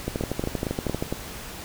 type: two click trains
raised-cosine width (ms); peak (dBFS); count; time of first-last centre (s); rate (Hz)
2; -12 / -12; 5 / 13; 0.21-1.125 / 0.08-1.025; 4.37 / 12.7
effects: pink hiss -38 dBFS RMS until 1.64 s